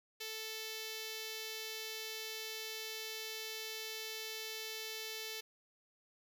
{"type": "tone with notch filter", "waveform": "5% pulse", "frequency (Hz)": 440, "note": "A4", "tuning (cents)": 0, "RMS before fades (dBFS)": -44, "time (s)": [0.2, 5.41], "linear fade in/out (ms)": 10, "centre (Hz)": 1100, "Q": 0.67, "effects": []}